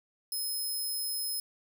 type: tone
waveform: 10% pulse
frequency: 5140 Hz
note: E8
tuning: 45 cents flat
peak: -26 dBFS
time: 0.32-1.4 s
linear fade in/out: 2 ms
effects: none